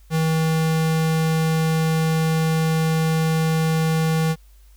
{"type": "tone", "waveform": "square", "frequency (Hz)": 160.2, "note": "E3", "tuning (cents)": -49, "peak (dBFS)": -18, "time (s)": [0.1, 4.36], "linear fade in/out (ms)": 50, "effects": ["added 50 Hz sine -46 dBFS peak until 4.76 s", "white hiss -60 dBFS RMS until 4.76 s"]}